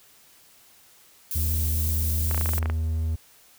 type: noise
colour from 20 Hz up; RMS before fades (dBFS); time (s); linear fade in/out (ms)
violet; -30; 1.31-2.59; 0
type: tone with pitch glide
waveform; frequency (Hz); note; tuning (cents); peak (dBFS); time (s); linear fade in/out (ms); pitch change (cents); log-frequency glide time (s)
triangle; 79 to 80.2; D#2 to E2; +27 to -47; -21; 1.35-3.16; 10; +26; 1.98-3
type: clicks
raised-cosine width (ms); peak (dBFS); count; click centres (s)
0.5; -16; 11; 2.312 / 2.346 / 2.378 / 2.412 / 2.459 / 2.491 / 2.535 / 2.581 / 2.628 / 2.658 / 2.699
effects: white hiss -55 dBFS RMS until 3.58 s